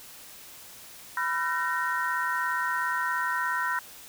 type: tone cluster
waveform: sine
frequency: 992 / 1367 / 1524 / 1855 Hz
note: B5 / F6 / G6 / A#6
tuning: +7 / -37 / -49 / -9 cents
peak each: -30 / -32 / -31 / -32 dBFS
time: 1.17-3.79 s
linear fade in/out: 2 ms
effects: white hiss -47 dBFS RMS until 4.08 s